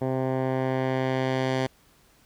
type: tone with low-pass filter sweep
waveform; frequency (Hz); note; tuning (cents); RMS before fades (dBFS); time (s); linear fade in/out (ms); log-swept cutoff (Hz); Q
10% pulse; 130.81; C3; 0; -26; 0.01-1.67; 10; 790 to 5300; 0.71
effects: pink hiss -60 dBFS RMS until 2.25 s